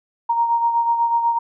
sine beating tone pair, 932.3 / 940.4 Hz, A#5 / A#5, 0 / +15 cents, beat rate 8.1 Hz, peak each -16 / -25 dBFS, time 0.29-1.39 s, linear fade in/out 10 ms, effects none

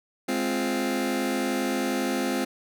sawtooth chord, F minor, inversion first, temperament just, 209.5 / 261.9 / 349.2 Hz, Ab3 / C4 / F4, +15 / +2 / 0 cents, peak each -27 / -23 / -26 dBFS, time 0.28-2.45 s, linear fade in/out 10 ms, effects none

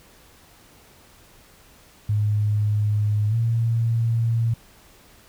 sine tone with pitch glide, 105 to 115.17 Hz, G#2 to A#2, +19 to -20 cents, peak -18 dBFS, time 2.09-4.54 s, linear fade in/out 5 ms, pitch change +161 cents, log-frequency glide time 3.29-3.35 s, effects pink hiss -52 dBFS RMS until 5.28 s

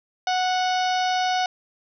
harmonic tone, 737 Hz, F#5, 7 cents flat, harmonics 1 / 2 / 3 / 4 / 5 / 6 / 7 / 8, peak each -21 / -30 / -34 / -33 / -35 / -37 / -36 / -39 dBFS, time 0.27-1.46 s, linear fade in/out 2 ms, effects none

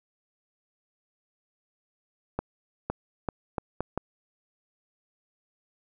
accelerating click train, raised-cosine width 1 ms, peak -14 dBFS, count 6, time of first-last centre 2.39-3.976 s, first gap 510 ms, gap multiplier 0.76, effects none

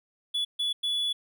triangle tone bursts at uneven times, 3420 Hz, A7, 50 cents flat, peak -24 dBFS, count 3, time 0.34-0.45 / 0.59-0.73 / 0.83-1.13 s, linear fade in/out 10 ms, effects none

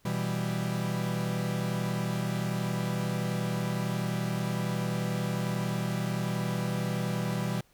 45% pulse chord, E minor, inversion second, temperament equal, 123.47 / 164.81 / 196 Hz, B2 / E3 / G3, 0 / 0 / 0 cents, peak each -33 dBFS, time 0.05-7.61 s, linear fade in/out 5 ms, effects pink hiss -65 dBFS RMS until 7.73 s

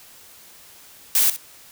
blue noise with echo, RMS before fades -17 dBFS, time 1.15-1.3 s, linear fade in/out 2 ms, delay 64 ms, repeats 1, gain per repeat -13 dB, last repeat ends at 1.364 s, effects white hiss -47 dBFS RMS until 1.71 s

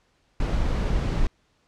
brown noise, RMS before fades -23 dBFS, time 0.4-1.27 s, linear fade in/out 2 ms, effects pink hiss -66 dBFS RMS until 1.67 s + low-pass 6000 Hz 12 dB/octave

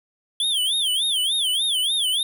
square tone with vibrato, 3322 Hz, G#7, in tune, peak -20 dBFS, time 0.4-2.23 s, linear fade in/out 2 ms, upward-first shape sine, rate 3.4 Hz, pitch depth 200 cents each way, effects none

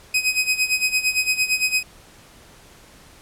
sawtooth tone with tremolo, 2520 Hz, D#7, 21 cents sharp, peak -12 dBFS, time 0.14-1.83 s, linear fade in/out 5 ms, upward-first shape sine, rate 8.8 Hz, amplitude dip 80%, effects pink hiss -48 dBFS RMS until 3.21 s + low-pass 12000 Hz 12 dB/octave

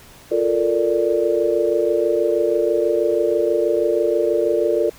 sine chord, Bb major seventh, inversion second, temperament equal, 349.2 / 440 / 466.2 / 587.3 Hz, F4 / A4 / Bb4 / D5, 0 / 0 / 0 / 0 cents, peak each -21 dBFS, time 0.31-4.9 s, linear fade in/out 10 ms, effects pink hiss -45 dBFS RMS until 4.98 s

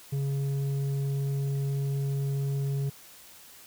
square tone with low-pass filter, 138.4 Hz, C#3, 2 cents flat, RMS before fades -29 dBFS, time 0.12-2.9 s, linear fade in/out 10 ms, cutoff 290 Hz, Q 1.6, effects white hiss -51 dBFS RMS until 3.66 s

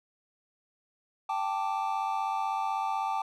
triangle chord, G suspended second, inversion none, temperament equal, 784 / 880 / 1174.7 Hz, G5 / A5 / D6, 0 / 0 / 0 cents, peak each -30 / -30 / -33 dBFS, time 1.29-3.22 s, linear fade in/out 5 ms, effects none

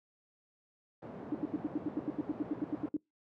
pink band-pass noise, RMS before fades -46 dBFS, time 1.02-2.89 s, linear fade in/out 5 ms, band 160 to 690 Hz, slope 12 dB/octave
sine tone bursts, 300.4 Hz, D4, 39 cents sharp, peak -29 dBFS, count 16, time 1.32-2.966 s, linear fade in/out 2 ms, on 26 ms, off 82 ms
effects noise-tail reverb RT60 0.2 s tail -26 dB re dry + high-pass 80 Hz 12 dB/octave

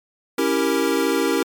square chord, C# diminished seventh, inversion none, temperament equal, 277.2 / 329.6 / 392 / 466.2 Hz, C#4 / E4 / G4 / Bb4, 0 / 0 / 0 / 0 cents, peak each -24 dBFS, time 0.38-1.43 s, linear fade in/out 5 ms, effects MP3 96 kbps

